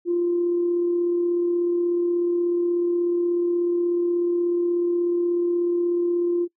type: tone with amplitude modulation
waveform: sine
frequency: 347.8 Hz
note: F4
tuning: 7 cents flat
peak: -17 dBFS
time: 0.05-6.48 s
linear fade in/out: 50 ms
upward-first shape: sine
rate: 36.5 Hz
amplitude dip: 25%
effects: noise-tail reverb RT60 0.1 s tail -22 dB re dry + tanh soft clip ceiling -13 dBFS